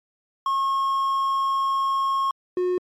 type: tone pair in turn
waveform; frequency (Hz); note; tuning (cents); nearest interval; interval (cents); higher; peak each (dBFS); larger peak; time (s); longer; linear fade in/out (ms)
triangle; 1085 / 362.1; C#6 / F#4; -37 / -37; octave + perfect fifth; 1900; first; -18 / -18; neither; 0.46-2.31 / 2.57-2.78; first; 2
effects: MP3 64 kbps